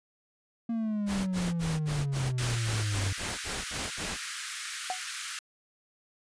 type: exponential sweep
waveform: triangle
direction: down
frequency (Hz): 233.1 to 95.2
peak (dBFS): -26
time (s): 0.69-3.13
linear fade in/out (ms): 5
type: noise bursts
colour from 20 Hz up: pink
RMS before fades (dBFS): -36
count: 12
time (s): 1.06-4.174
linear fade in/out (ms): 50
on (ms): 210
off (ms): 54
type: high-pass noise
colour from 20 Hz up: pink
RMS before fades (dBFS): -37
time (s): 2.38-5.39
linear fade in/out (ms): 2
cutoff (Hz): 1300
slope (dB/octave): 48
type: tone with exponential decay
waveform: sine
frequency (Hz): 740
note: F#5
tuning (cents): 0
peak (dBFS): -25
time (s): 4.9-5.01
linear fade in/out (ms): 1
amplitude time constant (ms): 23
effects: resampled to 22050 Hz